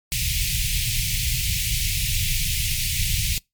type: band-stop noise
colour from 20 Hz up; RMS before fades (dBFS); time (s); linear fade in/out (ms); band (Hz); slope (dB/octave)
pink; -23; 0.12-3.38; 0; 150 to 2200; 48
effects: noise-tail reverb RT60 0.2 s tail -26 dB re dry + MP3 96 kbps